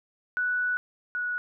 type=tone pair in turn; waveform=sine; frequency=1479 / 1465.4 Hz; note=F#6 / F#6; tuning=-1 / -17 cents; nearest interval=unison; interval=16 cents; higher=first; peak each=-24 / -27 dBFS; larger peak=first; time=0.37-0.77 / 1.15-1.38 s; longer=first; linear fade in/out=0 ms; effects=none